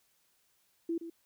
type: tone with echo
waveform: sine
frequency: 333.5 Hz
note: E4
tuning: 20 cents sharp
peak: -30 dBFS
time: 0.89-0.98 s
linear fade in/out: 5 ms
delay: 120 ms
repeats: 1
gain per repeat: -10 dB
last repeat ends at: 1.1 s
effects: white hiss -72 dBFS RMS until 1.25 s